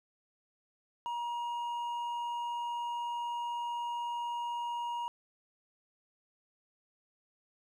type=tone with hard clipping; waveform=triangle; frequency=951 Hz; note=A#5; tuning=34 cents sharp; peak=-35 dBFS; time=1.06-5.08 s; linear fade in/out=0 ms; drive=8 dB; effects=none